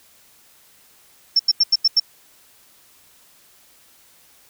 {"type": "tone bursts", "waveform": "sine", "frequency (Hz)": 5400, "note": "E8", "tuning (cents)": 41, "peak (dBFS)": -11, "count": 6, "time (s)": [1.36, 1.999], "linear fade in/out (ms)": 5, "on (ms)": 34, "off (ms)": 87, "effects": ["white hiss -53 dBFS RMS until 4.49 s"]}